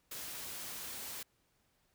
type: noise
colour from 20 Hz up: white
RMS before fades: -44 dBFS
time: 0.11-1.23 s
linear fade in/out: 5 ms
effects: pink hiss -75 dBFS RMS until 1.94 s